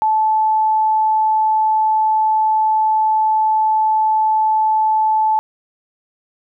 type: tone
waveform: sine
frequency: 870 Hz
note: A5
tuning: 20 cents flat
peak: -12 dBFS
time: 0.02-5.39 s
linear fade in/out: 0 ms
effects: none